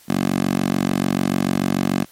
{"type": "tone with high-pass filter", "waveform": "10% pulse", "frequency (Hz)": 46.84, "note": "F#1", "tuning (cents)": 22, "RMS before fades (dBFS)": -20, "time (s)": [0.08, 2.05], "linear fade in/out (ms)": 20, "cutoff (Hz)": 210, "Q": 1.8, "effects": ["white hiss -50 dBFS RMS until 2.11 s", "MP3 64 kbps"]}